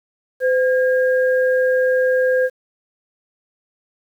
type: tone pair together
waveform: sine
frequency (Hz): 511 / 1622.3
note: C5 / G#6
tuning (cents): -41 / -41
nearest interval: octave + minor sixth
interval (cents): 2000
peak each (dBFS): -14 / -22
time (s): 0.4-2.5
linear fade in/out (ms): 50
effects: 8-bit